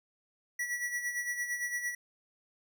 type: tone with tremolo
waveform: square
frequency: 1942 Hz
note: B6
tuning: 30 cents flat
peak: -31 dBFS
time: 0.59-1.95 s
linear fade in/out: 5 ms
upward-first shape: sine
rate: 8.8 Hz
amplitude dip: 60%
effects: none